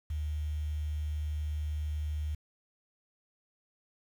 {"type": "tone with quantisation", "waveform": "sine", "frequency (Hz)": 75.6, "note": "D#2", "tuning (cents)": -49, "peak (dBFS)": -31, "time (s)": [0.1, 2.35], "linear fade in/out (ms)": 5, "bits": 9, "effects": []}